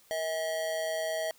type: tone with amplitude modulation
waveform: square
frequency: 641 Hz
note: E5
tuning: 49 cents flat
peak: -28 dBFS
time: 0.11-1.31 s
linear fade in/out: 0 ms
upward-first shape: sine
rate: 170 Hz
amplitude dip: 60%
effects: white hiss -61 dBFS RMS until 1.38 s